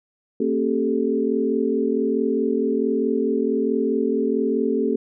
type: tone cluster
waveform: sine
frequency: 230.4 / 271.7 / 389.9 / 434.5 Hz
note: A#3 / C#4 / G4 / A4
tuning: -20 / -35 / -9 / -22 cents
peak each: -24 dBFS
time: 0.4-4.96 s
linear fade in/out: 5 ms
effects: none